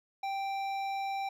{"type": "tone with hard clipping", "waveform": "triangle", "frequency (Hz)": 784, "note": "G5", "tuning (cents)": 0, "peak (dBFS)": -34, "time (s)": [0.23, 1.29], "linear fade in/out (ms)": 5, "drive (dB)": 15, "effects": []}